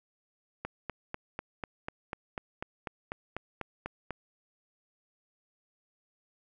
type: click train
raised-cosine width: 0.5 ms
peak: -20 dBFS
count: 15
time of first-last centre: 0.65-4.107 s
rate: 4.05 Hz
effects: none

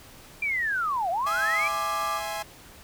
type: linear two-way sweep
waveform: sine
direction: down then up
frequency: 2392 to 659.3 to 2392 Hz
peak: -24 dBFS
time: 0.42-1.68 s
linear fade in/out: 5 ms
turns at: 1.1 s
type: chord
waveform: sawtooth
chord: E augmented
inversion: none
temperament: equal with one note detuned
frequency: 659.3 / 830.6 / 1051.3 Hz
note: E5 / G#5 / B#5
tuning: 0 / 0 / +8 cents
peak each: -31 / -29 / -34 dBFS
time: 1.26-2.43 s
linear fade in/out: 10 ms
type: tone with pitch glide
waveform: sine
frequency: 1298 to 1183.4 Hz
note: E6 to D6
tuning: -27 to +13 cents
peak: -27 dBFS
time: 1.38-2.21 s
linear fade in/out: 50 ms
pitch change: -160 cents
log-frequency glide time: 1.53-1.66 s
effects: pink hiss -49 dBFS RMS until 2.83 s

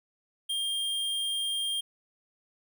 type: tone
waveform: square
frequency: 3205 Hz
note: G7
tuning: 38 cents sharp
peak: -29 dBFS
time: 0.49-1.81 s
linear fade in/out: 10 ms
effects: none

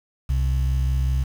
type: tone pair together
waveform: sine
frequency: 65.3 / 130.6 Hz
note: C2 / C3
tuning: -3 / -3 cents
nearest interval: octave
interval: 1200 cents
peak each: -18 / -24 dBFS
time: 0.29-1.24 s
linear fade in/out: 10 ms
effects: tanh soft clip ceiling -14 dBFS + 7-bit

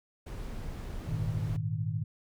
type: noise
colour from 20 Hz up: brown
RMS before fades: -39 dBFS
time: 0.26-1.57 s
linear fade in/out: 10 ms
type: chord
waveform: sine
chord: Ab suspended second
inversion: none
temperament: equal with one note detuned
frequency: 103.05 / 116.54 / 155.56 Hz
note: Ab2 / Bb2 / Eb3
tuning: -13 / 0 / 0 cents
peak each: -34 dBFS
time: 1.07-2.04 s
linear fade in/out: 10 ms
effects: none

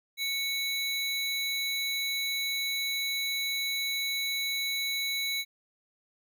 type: tone pair together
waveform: square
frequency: 2217 / 3935 Hz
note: C#7 / B7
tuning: 0 / -7 cents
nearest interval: minor seventh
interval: 993 cents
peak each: -33 / -32 dBFS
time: 0.17-5.45 s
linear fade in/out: 50 ms
effects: none

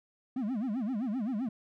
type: tone with vibrato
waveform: triangle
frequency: 233.1 Hz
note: A#3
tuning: in tune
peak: -28 dBFS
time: 0.36-1.49 s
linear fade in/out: 5 ms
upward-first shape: sine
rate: 7.7 Hz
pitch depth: 260 cents each way
effects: none

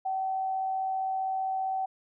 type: tone with amplitude modulation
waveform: sine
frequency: 763 Hz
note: G5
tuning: 47 cents flat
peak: -26 dBFS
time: 0.05-1.86 s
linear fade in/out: 10 ms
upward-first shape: sine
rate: 95.3 Hz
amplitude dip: 30%
effects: none

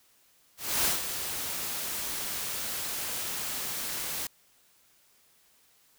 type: noise with ADSR envelope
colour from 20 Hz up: white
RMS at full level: -25 dBFS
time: 0.57-4.27 s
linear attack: 280 ms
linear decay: 150 ms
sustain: -9 dB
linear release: 3 ms
effects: white hiss -64 dBFS RMS until 5.98 s

